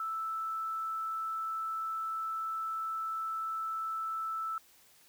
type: tone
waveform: sine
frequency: 1318.5 Hz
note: E6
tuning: in tune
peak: -33 dBFS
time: 0-4.58 s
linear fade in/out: 2 ms
effects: white hiss -62 dBFS RMS until 5.08 s